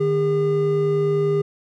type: tone pair together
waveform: triangle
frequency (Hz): 151.5 / 404.5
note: D#3 / G#4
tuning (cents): -46 / -46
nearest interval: octave + perfect fourth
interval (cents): 1700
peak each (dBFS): -21 / -16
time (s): 0-1.42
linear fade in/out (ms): 10
effects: none